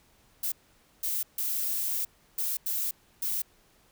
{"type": "noise bursts at uneven times", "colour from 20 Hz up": "violet", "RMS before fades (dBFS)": -30, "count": 6, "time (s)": [[0.43, 0.52], [1.03, 1.23], [1.38, 2.05], [2.38, 2.57], [2.66, 2.91], [3.22, 3.42]], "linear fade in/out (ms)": 5, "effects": ["pink hiss -63 dBFS RMS until 3.91 s"]}